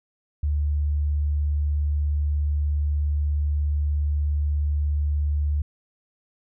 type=tone; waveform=sine; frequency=73.6 Hz; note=D2; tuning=4 cents sharp; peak=-20 dBFS; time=0.43-5.62 s; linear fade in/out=5 ms; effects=none